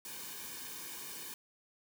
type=noise with comb filter; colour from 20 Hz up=white; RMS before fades=-45 dBFS; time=0.05-1.34 s; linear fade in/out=2 ms; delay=1.5 ms; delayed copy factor=-0.8; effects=none